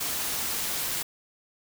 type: noise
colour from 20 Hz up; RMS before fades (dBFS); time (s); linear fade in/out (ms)
white; -30; 0-1.03; 10
effects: none